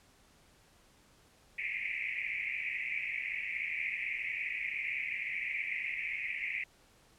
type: band-pass noise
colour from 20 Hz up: white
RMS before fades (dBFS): -37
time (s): 1.58-6.64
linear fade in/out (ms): 5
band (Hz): 2000 to 2500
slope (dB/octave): 96
effects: pink hiss -64 dBFS RMS until 7.18 s + low-pass 11000 Hz 12 dB/octave